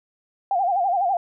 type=tone with vibrato; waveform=sine; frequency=745 Hz; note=F#5; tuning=12 cents sharp; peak=-18 dBFS; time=0.51-1.17 s; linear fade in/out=2 ms; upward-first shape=sine; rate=12 Hz; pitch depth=140 cents each way; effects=none